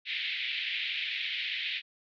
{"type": "band-pass noise", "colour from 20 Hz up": "pink", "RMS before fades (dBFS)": -34, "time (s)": [0.05, 1.82], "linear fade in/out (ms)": 50, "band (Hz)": [2000, 3800], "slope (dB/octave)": 48, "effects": []}